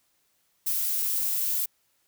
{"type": "noise", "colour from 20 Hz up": "violet", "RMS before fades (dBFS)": -27, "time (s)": [0.66, 1.66], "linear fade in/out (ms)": 10, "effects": ["white hiss -70 dBFS RMS until 2.07 s"]}